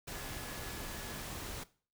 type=tone in noise; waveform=sine; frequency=1700 Hz; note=G#6; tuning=40 cents sharp; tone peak=-52 dBFS; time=0.14-1.24 s; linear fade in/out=10 ms; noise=pink; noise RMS=-43 dBFS; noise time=0.07-1.64 s; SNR=-12 dB; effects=noise-tail reverb RT60 0.4 s tail -18 dB re dry